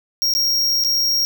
square tone with dropouts, 5588 Hz, F8, in tune, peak -16 dBFS, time 0.22-1.25 s, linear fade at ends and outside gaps 0 ms, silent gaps 0.338-0.35 / 0.839-0.847 s, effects none

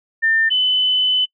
sine tone pair in turn, 1800 / 3016 Hz, A6 / F#7, +39 / +32 cents, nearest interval major sixth, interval 893 cents, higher second, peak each -13 dBFS, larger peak neither, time 0.22-0.5 / 0.5-1.26 s, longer second, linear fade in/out 20 ms, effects noise-tail reverb RT60 0.1 s tail -26 dB re dry

